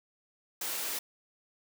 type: high-pass noise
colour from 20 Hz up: white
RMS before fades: -35 dBFS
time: 0.61-0.99 s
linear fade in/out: 5 ms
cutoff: 270 Hz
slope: 12 dB/octave
effects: none